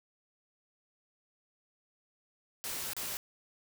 white noise with dropouts, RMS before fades -38 dBFS, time 2.64-3.17 s, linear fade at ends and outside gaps 0 ms, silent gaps 2.933-2.966 s, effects none

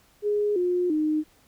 sine tone with pitch steps, 415.3 / 357.4 / 307.5 Hz, G#4 / F4 / D#4, 0 / +40 / -20 cents, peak -21 dBFS, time 0.22-1.24 s, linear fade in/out 50 ms, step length 340 ms, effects pink hiss -60 dBFS RMS until 1.47 s

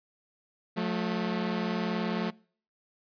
sawtooth tone pair together, 179.7 / 218.7 Hz, F3 / A3, +50 / -10 cents, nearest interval minor third, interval 340 cents, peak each -27 dBFS, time 0.76-2.31 s, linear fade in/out 20 ms, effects noise-tail reverb RT60 0.5 s tail -25 dB re dry + resampled to 11025 Hz

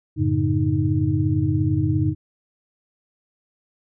sine tone cluster, 93 / 110.2 / 141.8 / 310.1 Hz, F#2 / A2 / C#3 / D#4, +9 / +3 / +40 / -6 cents, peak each -23 dBFS, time 0.16-2.15 s, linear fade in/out 50 ms, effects none

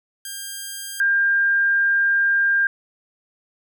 5% pulse / sine tone pair in turn, 1600 / 1600 Hz, G6 / G6, +35 / +35 cents, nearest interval unison, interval 0 cents, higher neither, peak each -19 / -15 dBFS, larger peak second, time 0.25-1 / 1-2.67 s, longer second, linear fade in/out 2 ms, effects none

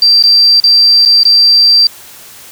sine tone with dropouts, 4699 Hz, D8, in tune, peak -3 dBFS, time 0.02-1.87 s, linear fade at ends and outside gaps 2 ms, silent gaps 0.226-0.237 / 0.601-0.639 / 1.052-1.058 / 1.233-1.252 s, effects white hiss -34 dBFS RMS until 2.51 s

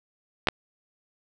clicks, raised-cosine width 0.3 ms, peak -5 dBFS, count 2, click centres 0.472 / 0.486 s, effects none

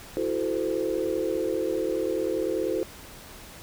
sine chord, F# half-diminished seventh, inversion third, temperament equal with one note detuned, 329.6 / 370 / 440 / 515.2 Hz, E4 / F#4 / A4 / C5, 0 / 0 / 0 / -27 cents, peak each -30 dBFS, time 0.17-2.83 s, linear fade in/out 0 ms, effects pink hiss -45 dBFS RMS until 3.62 s

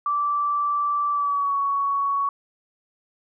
sine tone with pitch glide, 1165 to 1118.2 Hz, D6 to C#6, -14 to +15 cents, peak -20 dBFS, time 0.06-2.29 s, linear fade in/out 2 ms, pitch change -71 cents, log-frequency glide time 1.11-1.55 s, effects none

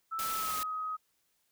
sine tone with pitch glide, 1318.5 to 1261.1 Hz, E6 to D#6, 0 to +23 cents, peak -33 dBFS, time 0.11-0.97 s, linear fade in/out 20 ms, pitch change -77 cents, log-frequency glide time 0.34-0.57 s
white noise, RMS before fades -38 dBFS, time 0.19-0.63 s, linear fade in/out 0 ms
effects white hiss -75 dBFS RMS until 1.51 s

